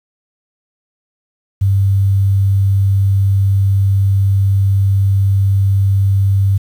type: tone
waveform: sine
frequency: 98 Hz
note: G2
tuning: in tune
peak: -9 dBFS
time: 1.61-6.58 s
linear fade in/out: 10 ms
effects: 7-bit